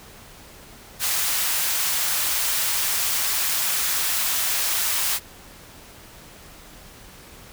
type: high-pass noise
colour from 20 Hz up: white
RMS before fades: -23 dBFS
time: 0.99-5.2 s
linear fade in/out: 50 ms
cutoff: 850 Hz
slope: 12 dB/octave
effects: pink hiss -45 dBFS RMS until 7.52 s